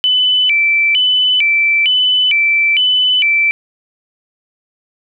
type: tone with vibrato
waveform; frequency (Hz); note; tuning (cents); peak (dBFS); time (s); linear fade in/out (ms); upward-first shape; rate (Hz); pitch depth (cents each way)
sine; 2647; E7; +7; -9; 0.04-3.51; 0; square; 1.1; 220
effects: none